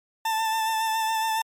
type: tone with vibrato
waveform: 40% pulse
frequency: 887 Hz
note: A5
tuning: 14 cents sharp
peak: -22 dBFS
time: 0.25-1.42 s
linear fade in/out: 5 ms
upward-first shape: sine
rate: 7.2 Hz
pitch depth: 22 cents each way
effects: MP3 64 kbps